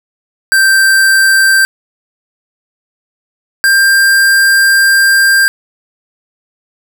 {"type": "tone pair in turn", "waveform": "square", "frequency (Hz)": [1568, 1589], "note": ["G6", "G6"], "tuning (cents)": [0, 23], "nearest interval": "unison", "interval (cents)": 23, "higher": "second", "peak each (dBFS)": -6, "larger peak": "neither", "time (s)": [[0.52, 1.65], [3.64, 5.48]], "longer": "second", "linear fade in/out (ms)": 0, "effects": []}